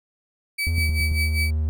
35% pulse tone with tremolo, 2292 Hz, D7, 43 cents flat, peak -20 dBFS, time 0.58-1.51 s, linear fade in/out 10 ms, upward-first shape sine, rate 5.1 Hz, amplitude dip 80%
triangle tone with pitch glide, 82.41 to 77.34 Hz, E2 to D#2, 0 to -10 cents, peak -18 dBFS, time 0.67-1.69 s, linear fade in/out 0 ms, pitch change -110 cents, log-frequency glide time 0.8-0.87 s
click train, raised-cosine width 5 ms, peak -19 dBFS, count 5, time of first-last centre 0.67-1.117 s, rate 8.95 Hz
effects none

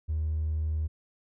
sine tone with hard clipping, 78 Hz, D#2, 5 cents sharp, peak -27 dBFS, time 0.08-0.88 s, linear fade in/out 20 ms, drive 1 dB, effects none

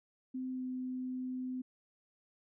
sine tone with pitch glide, 257.6 to 255.2 Hz, C4 to C4, -27 to -43 cents, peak -36 dBFS, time 0.34-1.62 s, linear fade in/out 10 ms, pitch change -16 cents, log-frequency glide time 0.51-0.64 s, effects none

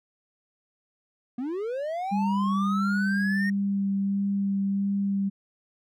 triangle linear sweep, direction up, 233.1 to 1864.7 Hz, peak -26 dBFS, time 1.38-3.5 s, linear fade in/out 5 ms
sine tone with vibrato, 198 Hz, G3, 18 cents sharp, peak -23 dBFS, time 2.11-5.3 s, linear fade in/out 20 ms, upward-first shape sine, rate 1.5 Hz, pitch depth 11 cents each way
effects none

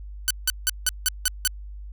5% pulse tone bursts, 1500 Hz, F#6, 23 cents sharp, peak -7 dBFS, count 7, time 0.28-1.475 s, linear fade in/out 0 ms, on 25 ms, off 170 ms, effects added 50 Hz sine -35 dBFS peak until 1.92 s

